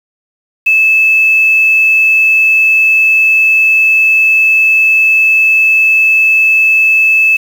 sine tone with quantisation, 2615 Hz, E7, 15 cents flat, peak -5 dBFS, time 0.66-7.37 s, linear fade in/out 10 ms, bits 5, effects none

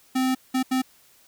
square tone bursts at uneven times, 259.1 Hz, C4, 17 cents flat, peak -21 dBFS, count 3, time 0.15-0.35 / 0.54-0.63 / 0.71-0.82 s, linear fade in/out 10 ms, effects white hiss -57 dBFS RMS until 1.27 s

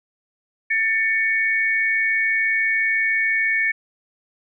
sine tone pair together, 1783 / 2233 Hz, A6 / C#7, +22 / +12 cents, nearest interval major third, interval 390 cents, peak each -20 dBFS, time 0.7-3.72 s, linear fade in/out 10 ms, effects none

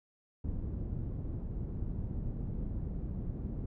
pink low-pass noise, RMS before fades -37 dBFS, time 0.44-3.66 s, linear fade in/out 5 ms, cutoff 210 Hz, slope 12 dB/octave, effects none

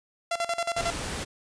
sawtooth tone with tremolo, 682 Hz, F5, 41 cents flat, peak -21 dBFS, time 0.31-0.93 s, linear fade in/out 5 ms, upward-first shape square, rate 11 Hz, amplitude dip 80%
pink noise, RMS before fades -33 dBFS, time 0.76-1.25 s, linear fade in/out 20 ms
effects resampled to 22050 Hz

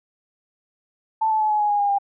sine tone with pitch steps, 882 / 869.9 / 857.9 / 846.1 / 834.4 / 822.9 / 811.6 / 800.4 Hz, A5 / A5 / A5 / G#5 / G#5 / G#5 / G#5 / G5, +4 / -20 / -44 / +32 / +8 / -16 / -40 / +36 cents, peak -17 dBFS, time 1.21-1.986 s, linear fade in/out 10 ms, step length 97 ms, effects none

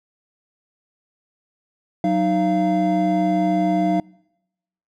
triangle tone cluster, 185.1 / 309.8 / 688 Hz, F#3 / D#4 / F5, +1 / -7 / -26 cents, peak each -19 dBFS, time 2.04-4 s, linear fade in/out 2 ms, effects noise-tail reverb RT60 0.9 s tail -26 dB re dry

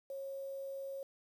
sine tone with quantisation, 546 Hz, C#5, 26 cents flat, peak -40 dBFS, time 0.1-1.03 s, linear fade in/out 2 ms, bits 10, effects none

